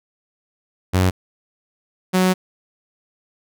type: tone pair in turn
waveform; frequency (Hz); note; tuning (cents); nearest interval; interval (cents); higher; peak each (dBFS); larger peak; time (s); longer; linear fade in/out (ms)
sawtooth; 92.5 / 185; F#2 / F#3; 0 / 0; octave; 1200; second; -10; neither; 0.93-1.11 / 2.13-2.34; second; 20
effects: none